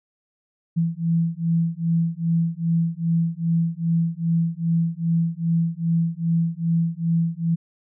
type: beating tone pair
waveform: sine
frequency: 165.3 / 167.8 Hz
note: E3 / E3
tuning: +5 / +31 cents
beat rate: 2.5 Hz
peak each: -22 dBFS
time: 0.76-7.56 s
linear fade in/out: 20 ms
effects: none